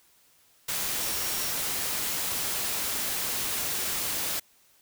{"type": "tone in noise", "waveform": "sine", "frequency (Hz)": 5588, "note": "F8", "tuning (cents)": 0, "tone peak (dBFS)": -39, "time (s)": [1.01, 1.53], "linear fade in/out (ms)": 10, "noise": "white", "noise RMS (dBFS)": -30, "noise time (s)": [0.68, 4.4], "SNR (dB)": -12, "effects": ["white hiss -62 dBFS RMS until 4.81 s"]}